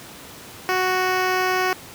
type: tone with notch filter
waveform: 10% pulse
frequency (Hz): 370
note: F#4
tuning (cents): 0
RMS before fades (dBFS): -21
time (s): 0.69-1.73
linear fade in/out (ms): 0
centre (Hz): 9500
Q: 0.65
effects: pink hiss -40 dBFS RMS until 1.94 s + high-pass 100 Hz 12 dB/octave